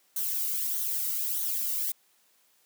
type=noise with flanger; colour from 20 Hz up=violet; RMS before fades=-30 dBFS; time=0.16-1.92 s; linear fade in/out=5 ms; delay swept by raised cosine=0.39 to 1.21 ms; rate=1.6 Hz; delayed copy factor=-0.55; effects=white hiss -66 dBFS RMS until 2.65 s + high-pass 200 Hz 12 dB/octave